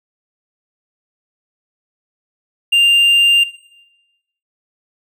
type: tone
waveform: triangle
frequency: 2794 Hz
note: F7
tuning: in tune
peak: -7 dBFS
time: 2.72-3.44 s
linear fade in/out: 10 ms
effects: noise-tail reverb RT60 1.0 s tail -17 dB re dry